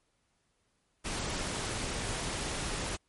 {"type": "noise", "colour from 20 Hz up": "pink", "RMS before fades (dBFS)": -35, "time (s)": [1.04, 2.97], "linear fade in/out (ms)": 20, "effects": ["pink hiss -75 dBFS RMS until 3.08 s", "MP3 48 kbps"]}